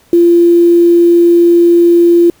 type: tone with quantisation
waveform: sine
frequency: 343.4 Hz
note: F4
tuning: 29 cents flat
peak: -3 dBFS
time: 0.13-2.3 s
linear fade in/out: 2 ms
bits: 5
effects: pink hiss -48 dBFS RMS until 2.4 s